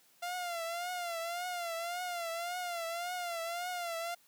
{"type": "tone with vibrato", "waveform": "sawtooth", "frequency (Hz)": 693, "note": "F5", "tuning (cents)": -14, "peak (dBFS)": -32, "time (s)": [0.22, 4.15], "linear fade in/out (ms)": 10, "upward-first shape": "triangle", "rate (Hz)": 1.8, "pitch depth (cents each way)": 92, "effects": ["white hiss -66 dBFS RMS until 4.27 s", "high-pass 100 Hz 12 dB/octave"]}